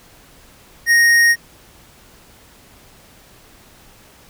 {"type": "tone with tanh clipping", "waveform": "triangle", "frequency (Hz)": 1864.7, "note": "A#6", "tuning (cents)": 0, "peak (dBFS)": -11, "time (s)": [0.86, 1.36], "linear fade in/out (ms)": 50, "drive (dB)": 18, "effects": ["pink hiss -47 dBFS RMS until 4.29 s"]}